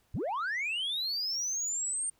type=linear sweep; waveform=sine; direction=up; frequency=58.27 to 8840 Hz; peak=-28 dBFS; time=0.14-2.1 s; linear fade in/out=5 ms; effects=tanh soft clip ceiling -29 dBFS + pink hiss -70 dBFS RMS until 2.19 s